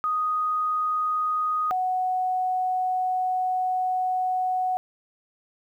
sine tone pair in turn, 1244.5 / 740 Hz, D#6 / F#5, 0 / 0 cents, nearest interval major sixth, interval 900 cents, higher first, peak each -22 dBFS, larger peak neither, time 0.04-1.71 / 1.71-4.77 s, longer second, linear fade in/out 0 ms, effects 10-bit

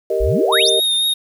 sine chord, Eb major, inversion first, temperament equal, 392 / 466.2 / 622.3 Hz, G4 / Bb4 / Eb5, 0 / 0 / 0 cents, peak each -20 dBFS, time 0.1-0.8 s, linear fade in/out 5 ms
sine exponential sweep, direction up, 38.43 to 6645 Hz, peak -16 dBFS, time 0.2-0.7 s, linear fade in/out 10 ms
square tone with vibrato, 3693 Hz, A#7, 17 cents flat, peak -15 dBFS, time 0.52-1.14 s, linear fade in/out 10 ms, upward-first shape triangle, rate 4.1 Hz, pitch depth 34 cents each way
effects 7-bit

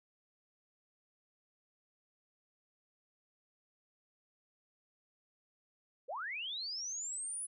sine linear sweep, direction up, 440 to 10150 Hz, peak -38 dBFS, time 6.08-7.47 s, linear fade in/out 20 ms, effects none

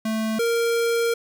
square tone pair in turn, 220 / 465.2 Hz, A3 / A#4, 0 / -4 cents, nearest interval octave + minor second, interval 1296 cents, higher second, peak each -23 / -20 dBFS, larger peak second, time 0.05-0.39 / 0.39-1.14 s, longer second, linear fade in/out 5 ms, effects 10-bit

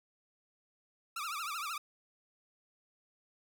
sawtooth tone with vibrato, 1260 Hz, D#6, 21 cents sharp, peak -33 dBFS, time 1.16-1.78 s, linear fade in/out 5 ms, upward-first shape triangle, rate 13 Hz, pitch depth 200 cents each way, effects none

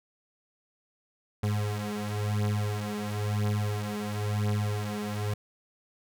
35% pulse beating tone pair, 103.83 / 104.81 Hz, G#2 / G#2, 0 / +16 cents, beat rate 0.98 Hz, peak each -29 dBFS, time 1.43-5.34 s, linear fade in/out 5 ms, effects none

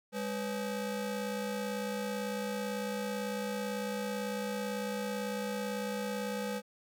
35% pulse ring-modulated tone, 350 Hz, F4, 4 cents sharp, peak -29 dBFS, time 0.12-6.62 s, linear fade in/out 50 ms, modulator 146 Hz, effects none

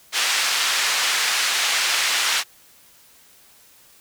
pink band-pass noise, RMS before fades -21 dBFS, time 0.12-2.44 s, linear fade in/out 50 ms, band 1600 to 6900 Hz, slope 12 dB/octave, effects white hiss -52 dBFS RMS until 4 s

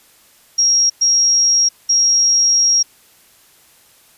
sine tone bursts at uneven times, 5610 Hz, F8, 7 cents sharp, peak -10 dBFS, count 3, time 0.58-0.9 / 1.01-1.69 / 1.89-2.83 s, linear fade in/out 10 ms, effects white hiss -50 dBFS RMS until 4.17 s + resampled to 32000 Hz

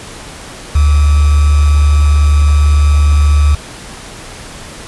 sine tone with sample-and-hold, 73.42 Hz, D2, in tune, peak -5 dBFS, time 0.75-3.55 s, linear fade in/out 5 ms, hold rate 1225 Hz, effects pink hiss -30 dBFS RMS until 4.87 s + resampled to 24000 Hz

